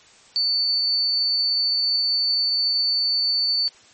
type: tone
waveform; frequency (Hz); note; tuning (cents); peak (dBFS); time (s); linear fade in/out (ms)
sine; 4500; C#8; +25; -18; 0.36-3.68; 0
effects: white hiss -51 dBFS RMS until 3.93 s + MP3 32 kbps